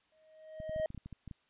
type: tone with exponential growth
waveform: triangle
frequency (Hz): 628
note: D#5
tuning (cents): +16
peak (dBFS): -27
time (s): 0.12-0.86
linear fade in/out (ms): 2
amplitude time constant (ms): 160
type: clicks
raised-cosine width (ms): 5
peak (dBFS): -33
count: 11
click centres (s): 0.602 / 0.695 / 0.762 / 0.799 / 0.904 / 0.947 / 0.977 / 1.06 / 1.127 / 1.277 / 1.312
effects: white hiss -72 dBFS RMS until 1.49 s + resampled to 8000 Hz